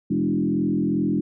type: tone with frequency modulation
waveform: sine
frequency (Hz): 248.3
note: B3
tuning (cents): +9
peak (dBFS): -19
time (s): 0.1-1.21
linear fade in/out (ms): 10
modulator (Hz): 42.6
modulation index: 2
effects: none